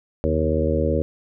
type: harmonic tone with a mistuned harmonic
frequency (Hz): 78.7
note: D#2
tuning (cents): +20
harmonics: 1 / 2 / 3 / 4 / 5 / 6 / 7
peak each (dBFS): -23 / -28 / -27 / -27 / -28 / -25 / -25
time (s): 0.24-1.02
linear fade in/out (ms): 0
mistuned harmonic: 2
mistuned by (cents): -75
effects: none